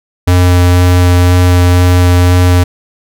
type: tone with vibrato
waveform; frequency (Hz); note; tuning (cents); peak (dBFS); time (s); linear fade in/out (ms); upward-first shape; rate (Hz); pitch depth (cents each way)
square; 89.3; F2; +39; -5; 0.27-2.64; 10; sine; 2; 9
effects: none